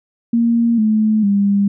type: tone with pitch steps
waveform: sine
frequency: 233.1 / 216.2 / 200.6 Hz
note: A#3 / A3 / G3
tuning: 0 / -30 / +40 cents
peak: -11 dBFS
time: 0.33-1.68 s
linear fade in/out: 5 ms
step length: 450 ms
effects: none